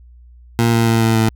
20% pulse tone with pitch steps, 116.54 / 115.27 / 114.01 / 112.77 / 111.53 Hz, A#2 / A#2 / A#2 / A2 / A2, 0 / -19 / -38 / +43 / +24 cents, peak -7 dBFS, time 0.59-1.29 s, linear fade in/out 0 ms, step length 140 ms, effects added 60 Hz sine -40 dBFS peak until 1.35 s

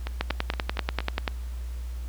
two click trains, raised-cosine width 0.3 ms, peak -16 / -9 dBFS, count 5 / 12, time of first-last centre 0.07-1.005 / 0.21-1.278 s, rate 4.28 / 10.3 Hz, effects added 60 Hz sine -31 dBFS peak until 2.08 s + pink hiss -52 dBFS RMS until 2.08 s

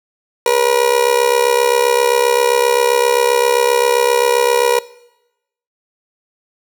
30% pulse tone with amplitude modulation, 481.1 Hz, B4, 45 cents flat, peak -5 dBFS, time 0.46-4.79 s, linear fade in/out 2 ms, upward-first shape sine, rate 67.6 Hz, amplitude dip 80%, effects noise-tail reverb RT60 0.9 s tail -20 dB re dry

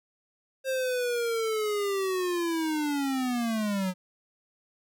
square linear sweep, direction down, 533 to 180 Hz, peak -27 dBFS, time 0.64-3.94 s, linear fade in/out 50 ms, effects none

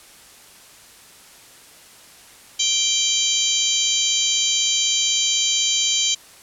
harmonic tone with a mistuned harmonic, 784 Hz, G5, in tune, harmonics 3 / 4 / 5 / 6 / 7 / 8 / 9, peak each -31 / -21 / -25 / -29 / -31 / -24 / -24 dBFS, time 2.59-6.15 s, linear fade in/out 10 ms, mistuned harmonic 7, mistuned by +25 cents, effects white hiss -46 dBFS RMS until 6.42 s + low-pass 11000 Hz 12 dB/octave

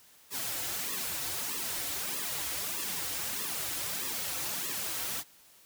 white noise with flanger, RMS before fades -35 dBFS, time 0.3-5.24 s, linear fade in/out 50 ms, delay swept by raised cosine 1.3 to 5 ms, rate 1.6 Hz, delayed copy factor -0.95, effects white hiss -59 dBFS RMS until 5.65 s

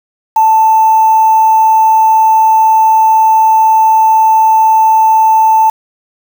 sine tone with quantisation, 882 Hz, A5, 4 cents sharp, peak -4 dBFS, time 0.36-5.7 s, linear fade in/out 5 ms, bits 4, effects none

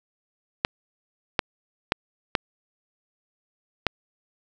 clicks, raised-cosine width 0.3 ms, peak -3 dBFS, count 5, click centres 0.649 / 1.392 / 1.921 / 2.352 / 3.867 s, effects none

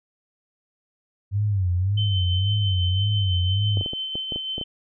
sine tone with vibrato, 96.4 Hz, G2, 28 cents flat, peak -19 dBFS, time 1.31-3.84 s, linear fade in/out 50 ms, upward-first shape sine, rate 1.8 Hz, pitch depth 150 cents each way
sine tone with tremolo, 3076 Hz, G7, 33 cents flat, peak -25 dBFS, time 1.97-4.64 s, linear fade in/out 10 ms, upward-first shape triangle, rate 6 Hz, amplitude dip 40%
clicks, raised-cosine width 2 ms, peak -19 dBFS, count 9, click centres 3.772 / 3.811 / 3.861 / 3.934 / 4.155 / 4.322 / 4.36 / 4.581 / 4.613 s
effects none

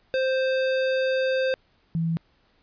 square / sine tone pair in turn, 523.3 / 164.83 Hz, C5 / E3, 0 / 0 cents, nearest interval octave + minor sixth, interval 2000 cents, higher first, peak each -22 dBFS, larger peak neither, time 0.14-1.54 / 1.95-2.17 s, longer first, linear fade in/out 0 ms, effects pink hiss -64 dBFS RMS until 2.62 s + resampled to 11025 Hz

